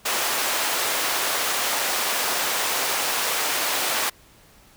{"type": "high-pass noise", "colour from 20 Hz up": "pink", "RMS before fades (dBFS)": -24, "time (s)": [0.05, 4.1], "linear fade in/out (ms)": 10, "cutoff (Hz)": 630, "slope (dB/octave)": 12, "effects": ["pink hiss -53 dBFS RMS until 4.76 s"]}